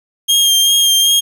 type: tone with vibrato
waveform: sawtooth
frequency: 3216 Hz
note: G7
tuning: 44 cents sharp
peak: -6 dBFS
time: 0.28-1.21 s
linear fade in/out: 20 ms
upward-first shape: sine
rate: 2.6 Hz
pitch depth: 20 cents each way
effects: 8-bit